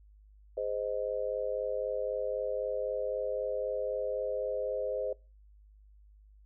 sine chord, Ab major, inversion none, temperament just, 415.3 / 519.1 / 623 Hz, Ab4 / C5 / Eb5, 0 / -14 / +2 cents, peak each -38 / -33 / -36 dBFS, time 0.57-5.13 s, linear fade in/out 5 ms, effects noise-tail reverb RT60 0.3 s tail -23 dB re dry + added 51 Hz sine -55 dBFS peak until 6.45 s

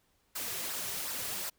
white noise with flanger, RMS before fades -37 dBFS, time 0.35-1.5 s, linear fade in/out 10 ms, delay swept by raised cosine 0.29 to 3.89 ms, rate 2.7 Hz, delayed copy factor -0.5, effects pink hiss -72 dBFS RMS until 1.58 s

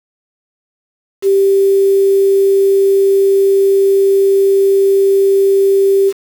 sine tone with quantisation, 392 Hz, G4, in tune, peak -7 dBFS, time 1.22-6.13 s, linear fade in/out 50 ms, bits 5, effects none

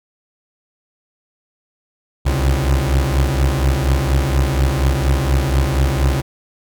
30% pulse beating tone pair, 65.41 / 69.61 Hz, C2 / C#2, 0 / +8 cents, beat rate 4.2 Hz, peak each -14 / -14 dBFS, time 2.25-6.22 s, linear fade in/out 20 ms, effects none

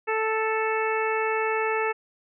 harmonic tone, 440 Hz, A4, in tune, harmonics 1 / 2 / 3 / 4 / 5 / 6, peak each -26 / -29 / -31 / -32 / -33 / -34 dBFS, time 0.07-1.93 s, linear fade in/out 20 ms, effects none

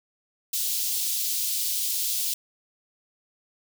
white high-pass noise, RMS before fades -27 dBFS, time 0.53-2.34 s, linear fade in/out 5 ms, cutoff 3300 Hz, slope 24 dB/octave, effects none

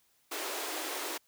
pink high-pass noise, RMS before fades -37 dBFS, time 0.31-1.18 s, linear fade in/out 10 ms, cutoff 290 Hz, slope 96 dB/octave, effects white hiss -70 dBFS RMS until 1.27 s

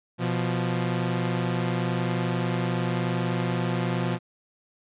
sawtooth tone pair together, 123.39 / 174.61 Hz, B2 / F3, -1 / 0 cents, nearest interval tritone, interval 601 cents, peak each -23 dBFS, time 0.18-4.19 s, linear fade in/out 50 ms, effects resampled to 8000 Hz

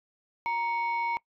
sine tone pair together, 936 / 2226 Hz, A#5 / C#7, +7 / +7 cents, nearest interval octave + minor third, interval 1500 cents, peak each -26 / -32 dBFS, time 0.46-1.17 s, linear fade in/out 0 ms, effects noise-tail reverb RT60 0.1 s tail -22 dB re dry + tanh soft clip ceiling -22 dBFS

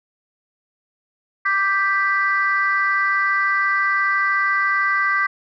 sine chord, G major, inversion second, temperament equal, 1174.7 / 1568 / 1975.5 Hz, D6 / G6 / B6, 0 / 0 / 0 cents, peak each -20 dBFS, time 1.45-5.27 s, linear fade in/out 10 ms, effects tanh soft clip ceiling -8 dBFS

